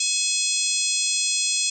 harmonic tone with a mistuned harmonic, 842 Hz, G#5, 24 cents sharp, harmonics 3 / 4 / 5 / 6 / 7 / 8 / 9 / 10, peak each -29 / -29 / -29 / -29 / -29 / -29 / -29 / -29 dBFS, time 0-1.7 s, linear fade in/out 5 ms, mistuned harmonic 3, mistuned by +22 cents, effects none

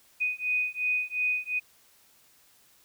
sine beating tone pair, 2489 / 2491.8 Hz, D#7 / D#7, 0 / +2 cents, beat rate 2.8 Hz, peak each -29 dBFS, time 0.2-1.6 s, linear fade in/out 20 ms, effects white hiss -61 dBFS RMS until 2.84 s

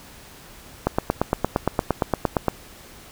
click train, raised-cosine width 1 ms, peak -4 dBFS, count 15, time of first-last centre 0.87-2.483 s, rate 8.68 Hz, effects pink hiss -45 dBFS RMS until 3.11 s

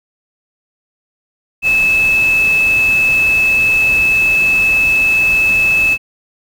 sine tone in noise, 2607 Hz, E7, 20 cents flat, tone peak -9 dBFS, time 1.62-5.98 s, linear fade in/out 50 ms, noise pink, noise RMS -27 dBFS, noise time 1.62-5.98 s, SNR +15 dB, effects none

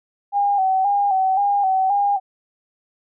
sine tone with vibrato, 784 Hz, G5, in tune, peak -15 dBFS, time 0.32-2.2 s, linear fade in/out 50 ms, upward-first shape square, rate 1.9 Hz, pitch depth 54 cents each way, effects none

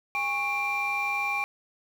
sine tone cluster, 814 / 1104 / 2368 Hz, G#5 / C#6 / D7, -35 / -7 / +14 cents, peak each -30 / -32 / -26 dBFS, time 0.15-1.44 s, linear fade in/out 0 ms, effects tanh soft clip ceiling -21 dBFS + 8-bit

